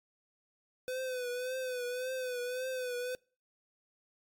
square tone with vibrato, 504 Hz, B4, 35 cents sharp, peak -35 dBFS, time 0.88-3.15 s, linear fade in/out 0 ms, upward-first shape triangle, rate 1.8 Hz, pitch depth 64 cents each way, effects noise-tail reverb RT60 0.4 s tail -26 dB re dry + MP3 96 kbps

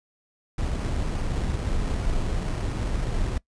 brown noise with sample-and-hold, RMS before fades -26 dBFS, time 0.58-3.38 s, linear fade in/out 5 ms, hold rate 3675 Hz, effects noise-tail reverb RT60 0.1 s tail -22 dB re dry + resampled to 22050 Hz

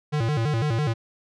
square tone with vibrato, 130.81 Hz, C3, in tune, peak -22 dBFS, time 0.12-0.94 s, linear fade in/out 20 ms, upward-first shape square, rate 6 Hz, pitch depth 240 cents each way, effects low-pass 5000 Hz 12 dB/octave

